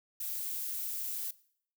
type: noise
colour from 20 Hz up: violet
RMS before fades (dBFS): -37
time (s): 0.2-1.31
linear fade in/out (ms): 5
effects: noise-tail reverb RT60 0.6 s tail -20 dB re dry